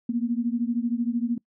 sine beating tone pair, 232 / 245 Hz, A#3 / B3, -8 / -14 cents, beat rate 13 Hz, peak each -25 / -27 dBFS, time 0.09-1.38 s, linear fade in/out 5 ms, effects noise-tail reverb RT60 0.1 s tail -25 dB re dry

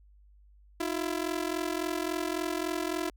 sawtooth ring-modulated tone, 335.4 Hz, E4, 30 cents sharp, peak -23 dBFS, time 0.8-3.1 s, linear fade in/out 2 ms, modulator 21.8 Hz, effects added 50 Hz sine -55 dBFS peak until 3.16 s

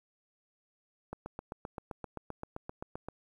click train, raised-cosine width 1 ms, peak -25 dBFS, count 16, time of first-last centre 1.13-3.086 s, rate 7.67 Hz, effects 10-bit

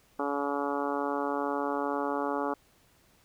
harmonic tone, 142.3 Hz, C#3, 46 cents sharp, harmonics 2 / 3 / 4 / 5 / 6 / 7 / 8 / 9 / 10, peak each -34 / -35 / -36 / -39 / -35 / -41 / -37 / -41 / -43 dBFS, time 0.19-2.54 s, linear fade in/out 5 ms, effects pink hiss -64 dBFS RMS until 3.24 s

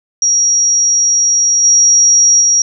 sine tone with level steps, 5680 Hz, F8, 28 cents sharp, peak -8 / -5 / -7 dBFS, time 0.22-2.62 s, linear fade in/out 2 ms, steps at 1.63 / 2.4 s, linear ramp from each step 20 ms, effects none

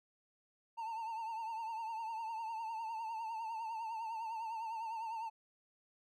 triangle tone with vibrato, 899 Hz, A5, 37 cents sharp, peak -37 dBFS, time 0.77-5.3 s, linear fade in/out 20 ms, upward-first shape triangle, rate 9.9 Hz, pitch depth 72 cents each way, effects none

